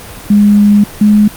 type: tone pair in turn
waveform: sine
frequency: 206 / 209.6 Hz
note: G#3 / G#3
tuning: -14 / +16 cents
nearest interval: unison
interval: 30 cents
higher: second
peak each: -3 dBFS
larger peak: neither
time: 0.3-0.84 / 1.01-1.28 s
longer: first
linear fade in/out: 5 ms
effects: pink hiss -29 dBFS RMS until 1.36 s + Opus 32 kbps